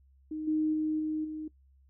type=tone with level steps; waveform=sine; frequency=310 Hz; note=D#4; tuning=6 cents flat; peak=-33 / -25 / -27 / -29 / -35 dBFS; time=0.31-1.48 s; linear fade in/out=5 ms; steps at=0.47 / 0.73 / 0.99 / 1.24 s; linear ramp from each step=10 ms; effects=noise-tail reverb RT60 0.1 s tail -20 dB re dry + added 67 Hz sine -59 dBFS peak until 1.89 s